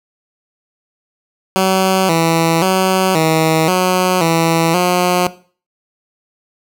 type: tone with pitch steps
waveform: 10% pulse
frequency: 189.3 / 164.7 / 188.2 / 159.8 / 183.6 / 164.8 / 179.3 Hz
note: F#3 / E3 / F#3 / D#3 / F#3 / E3 / F3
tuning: +40 / -1 / +30 / +47 / -13 / 0 / +46 cents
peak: -3 dBFS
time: 1.56-5.27 s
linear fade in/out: 0 ms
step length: 530 ms
effects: noise-tail reverb RT60 0.4 s tail -17 dB re dry